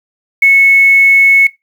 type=tone with quantisation; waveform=sine; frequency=2200 Hz; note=C#7; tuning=14 cents flat; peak=-3 dBFS; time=0.42-1.47 s; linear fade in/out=5 ms; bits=5; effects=noise-tail reverb RT60 0.2 s tail -20 dB re dry